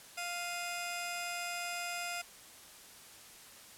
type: tone pair together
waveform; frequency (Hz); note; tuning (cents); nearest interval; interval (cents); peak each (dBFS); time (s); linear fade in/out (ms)
15% pulse; 698.5 / 2492; F5 / D#7; 0 / +2; octave + minor seventh; 2202; -32 / -35; 0.17-2.22; 10
effects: white hiss -54 dBFS RMS until 3.77 s + low-pass 12000 Hz 12 dB/octave